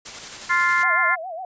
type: noise with tremolo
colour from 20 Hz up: white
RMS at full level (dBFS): -34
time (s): 0.05-0.84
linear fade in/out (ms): 10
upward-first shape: square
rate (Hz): 11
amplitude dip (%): 25
type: harmonic tone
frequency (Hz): 349.2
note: F4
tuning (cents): 0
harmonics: 3 / 4 / 5 / 6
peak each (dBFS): -22 / -22 / -22 / -22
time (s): 0.49-1.16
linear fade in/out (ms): 20
type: tone with vibrato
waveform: sine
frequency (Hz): 698.5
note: F5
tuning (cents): 0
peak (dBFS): -29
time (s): 0.83-1.45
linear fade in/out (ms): 2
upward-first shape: sine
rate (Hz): 7.3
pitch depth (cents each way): 160
effects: resampled to 16000 Hz